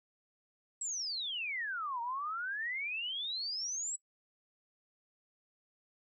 sine exponential two-way sweep, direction down then up, 7902 to 918 to 7902 Hz, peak -35 dBFS, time 0.81-3.96 s, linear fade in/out 5 ms, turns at 2.01 s, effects noise-tail reverb RT60 0.1 s tail -21 dB re dry

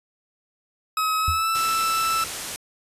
40% pulse tone with pitch glide, 1277 to 1322.8 Hz, D#6 to E6, +45 to +6 cents, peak -20 dBFS, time 0.97-2.24 s, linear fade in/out 2 ms, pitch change +61 cents, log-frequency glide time 1.18-1.5 s
sine tone with exponential decay, 81.7 Hz, E2, 15 cents flat, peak -18 dBFS, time 1.28-1.44 s, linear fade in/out 0 ms, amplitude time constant 34 ms
white low-pass noise, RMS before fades -33 dBFS, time 1.55-2.56 s, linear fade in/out 0 ms, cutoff 11000 Hz, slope 24 dB/octave
effects resampled to 32000 Hz

